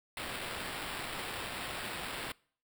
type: noise with sample-and-hold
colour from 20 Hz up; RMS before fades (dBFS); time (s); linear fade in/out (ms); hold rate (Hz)
violet; -40; 0.17-2.32; 2; 6300
effects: noise-tail reverb RT60 0.5 s tail -24 dB re dry